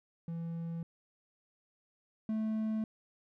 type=tone pair in turn; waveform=triangle; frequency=166.9 / 218.4 Hz; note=E3 / A3; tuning=+22 / -13 cents; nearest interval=perfect fourth; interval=465 cents; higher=second; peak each=-34 / -29 dBFS; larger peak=second; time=0.28-0.83 / 2.29-2.84 s; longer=neither; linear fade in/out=2 ms; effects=none